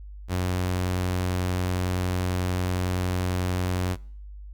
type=tone; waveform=sawtooth; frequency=91 Hz; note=F#2; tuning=28 cents flat; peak=-20 dBFS; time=0.28-3.97 s; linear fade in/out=50 ms; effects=noise-tail reverb RT60 0.6 s tail -24 dB re dry + added 50 Hz sine -38 dBFS peak until 4.53 s